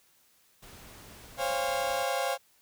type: noise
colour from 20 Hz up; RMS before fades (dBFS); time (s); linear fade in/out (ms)
pink; -50; 0.62-2.04; 10
type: chord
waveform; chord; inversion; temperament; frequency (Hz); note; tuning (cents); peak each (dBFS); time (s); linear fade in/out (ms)
35% pulse; Db major seventh; third; equal with one note detuned; 523.3 / 554.4 / 698.5 / 810.2; C5 / Db5 / F5 / Ab5; 0 / 0 / 0 / -43; -32; 1.37-2.38; 50
effects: white hiss -65 dBFS RMS until 2.61 s